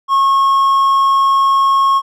triangle tone, 1090 Hz, C#6, 29 cents flat, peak -7 dBFS, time 0.08-2.02 s, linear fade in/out 50 ms, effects none

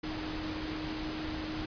sine tone in noise, 311.1 Hz, D#4, in tune, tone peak -37 dBFS, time 0.03-1.66 s, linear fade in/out 10 ms, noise pink, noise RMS -39 dBFS, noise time 0.03-1.66 s, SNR -1 dB, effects resampled to 11025 Hz

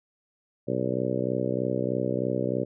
harmonic tone, 63.2 Hz, B1, 41 cents sharp, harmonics 2 / 3 / 4 / 5 / 6 / 7 / 8 / 9, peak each -33 / -33 / -33 / -33 / -33 / -33 / -33 / -33 dBFS, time 0.67-2.65 s, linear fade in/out 20 ms, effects none

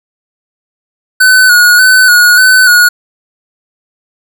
square tone with vibrato, 1480 Hz, F#6, in tune, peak -3 dBFS, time 1.2-2.89 s, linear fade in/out 10 ms, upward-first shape square, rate 1.7 Hz, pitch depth 36 cents each way, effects none

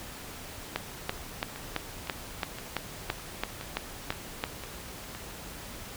two click trains, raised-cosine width 0.3 ms, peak -12 / -23 dBFS, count 12 / 8, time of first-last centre 0.76-4.439 / 1.56-5.15 s, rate 2.99 / 1.95 Hz, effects pink hiss -43 dBFS RMS until 5.96 s

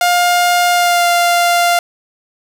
sawtooth tone with pitch glide, 707 to 696.5 Hz, F5 to F5, +21 to -5 cents, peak -6 dBFS, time 0.01-1.79 s, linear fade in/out 2 ms, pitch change -26 cents, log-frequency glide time 0.72-1.07 s, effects none

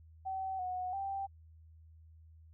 sine tone with pitch steps, 764 / 733 / 784 Hz, G5 / F#5 / G5, -45 / -16 / 0 cents, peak -35 dBFS, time 0.25-1.27 s, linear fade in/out 20 ms, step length 340 ms, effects added 80 Hz sine -55 dBFS peak until 2.53 s

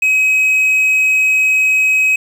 triangle tone, 2541 Hz, D#7, 36 cents sharp, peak -8 dBFS, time 0.02-2.16 s, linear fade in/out 5 ms, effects 7-bit

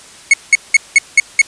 45% pulse tone bursts, 2198 Hz, C#7, 15 cents flat, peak -3 dBFS, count 6, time 0.31-1.416 s, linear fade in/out 2 ms, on 26 ms, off 190 ms, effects white hiss -38 dBFS RMS until 1.47 s + resampled to 22050 Hz

